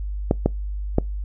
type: clicks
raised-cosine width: 2 ms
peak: -3 dBFS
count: 3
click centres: 0.311 / 0.46 / 0.984 s
effects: noise-tail reverb RT60 0.2 s tail -25 dB re dry + added 50 Hz sine -25 dBFS peak until 1.24 s